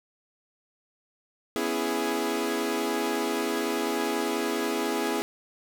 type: chord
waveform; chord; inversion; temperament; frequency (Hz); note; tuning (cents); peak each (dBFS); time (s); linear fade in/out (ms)
sawtooth; C# minor seventh; third; equal with one note detuned; 246.9 / 277.2 / 331.3 / 415.3; B3 / C#4 / E4 / G#4; 0 / 0 / +9 / 0; -29 / -30 / -27 / -26; 1.56-5.22; 0
effects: none